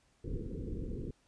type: low-pass noise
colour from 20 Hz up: pink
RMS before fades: -39 dBFS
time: 0.24-1.11 s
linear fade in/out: 5 ms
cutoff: 490 Hz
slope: 96 dB/octave
effects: pink hiss -71 dBFS RMS until 1.27 s + resampled to 22050 Hz